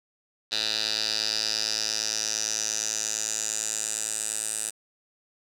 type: tone with band-pass filter sweep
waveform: 10% pulse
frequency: 108.7 Hz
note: A2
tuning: 21 cents flat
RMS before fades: -29 dBFS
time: 0.51-4.71 s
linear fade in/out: 20 ms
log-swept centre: 4200 to 8600 Hz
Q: 5.1
effects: none